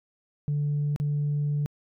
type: tone with dropouts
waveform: sine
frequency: 146.3 Hz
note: D3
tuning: 6 cents flat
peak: -22 dBFS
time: 0.48-1.66 s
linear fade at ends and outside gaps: 0 ms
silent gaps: 0.961-1 s
effects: tanh soft clip ceiling -21 dBFS

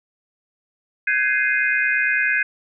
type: chord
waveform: sine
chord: Ab major seventh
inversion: third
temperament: equal with one note detuned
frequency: 1532.2 / 1661.2 / 2093 / 2489 Hz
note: G6 / Ab6 / C7 / Eb7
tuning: -40 / 0 / 0 / 0 cents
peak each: -23 / -21 / -23 / -23 dBFS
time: 1.07-2.43 s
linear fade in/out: 5 ms
effects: none

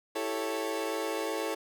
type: chord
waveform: 30% pulse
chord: A dominant seventh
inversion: second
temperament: equal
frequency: 329.6 / 392 / 440 / 554.4 Hz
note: E4 / G4 / A4 / C#5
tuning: 0 / 0 / 0 / 0 cents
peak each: -34 / -37 / -32 / -34 dBFS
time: 0.15-1.55 s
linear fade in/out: 10 ms
effects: none

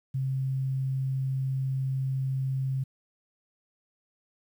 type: tone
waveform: sine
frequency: 133 Hz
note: C3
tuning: 29 cents sharp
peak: -26 dBFS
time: 0.14-2.84 s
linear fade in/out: 10 ms
effects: 10-bit

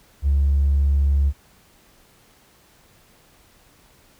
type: tone with tanh clipping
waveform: triangle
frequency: 70.1 Hz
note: C#2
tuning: 20 cents sharp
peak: -14 dBFS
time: 0.22-1.33 s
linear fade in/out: 50 ms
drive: 1 dB
effects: pink hiss -55 dBFS RMS until 4.19 s

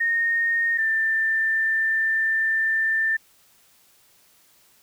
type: tone pair in turn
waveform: sine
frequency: 1847 / 1784.1 Hz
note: A#6 / A6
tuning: -16 / +24 cents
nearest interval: minor second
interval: 60 cents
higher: first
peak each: -19 dBFS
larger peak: neither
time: 0-0.78 / 0.78-3.17 s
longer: second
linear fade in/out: 10 ms
effects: white hiss -58 dBFS RMS until 4.82 s

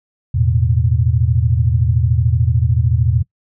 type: chord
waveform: sine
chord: E suspended fourth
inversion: none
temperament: equal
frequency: 82.41 / 110 / 123.47 Hz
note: E2 / A2 / B2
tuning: 0 / 0 / 0 cents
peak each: -16 dBFS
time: 0.34-3.23 s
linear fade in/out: 10 ms
effects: noise-tail reverb RT60 0.1 s tail -23 dB re dry

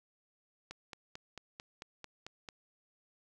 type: click train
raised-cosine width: 0.2 ms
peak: -27 dBFS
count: 9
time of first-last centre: 0.71-2.488 s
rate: 4.5 Hz
effects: none

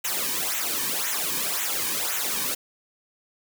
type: noise with flanger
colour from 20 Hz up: white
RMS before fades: -27 dBFS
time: 0.04-2.55 s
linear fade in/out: 10 ms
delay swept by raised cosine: 0.2 to 1.5 ms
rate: 1.9 Hz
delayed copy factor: -0.8
effects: none

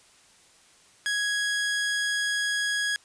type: tone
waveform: sawtooth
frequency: 1661.2 Hz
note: G#6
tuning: in tune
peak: -21 dBFS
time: 1.06-2.96 s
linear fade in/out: 0 ms
effects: white hiss -57 dBFS RMS until 3.04 s + resampled to 22050 Hz

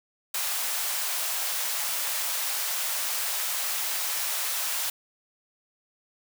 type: high-pass noise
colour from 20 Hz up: white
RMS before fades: -29 dBFS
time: 0.34-4.9 s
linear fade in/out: 5 ms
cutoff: 590 Hz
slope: 24 dB/octave
effects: none

